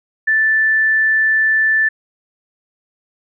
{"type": "tone", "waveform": "sine", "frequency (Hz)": 1760, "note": "A6", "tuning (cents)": 0, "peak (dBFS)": -11, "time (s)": [0.27, 1.89], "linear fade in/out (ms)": 10, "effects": []}